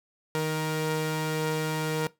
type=tone pair together; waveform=sawtooth; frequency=156.01 / 469.8 Hz; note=D#3 / A#4; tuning=+5 / +13 cents; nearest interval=octave + perfect fifth; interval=1908 cents; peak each=-25 / -26 dBFS; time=0.35-2.07 s; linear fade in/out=0 ms; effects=noise-tail reverb RT60 0.2 s tail -20 dB re dry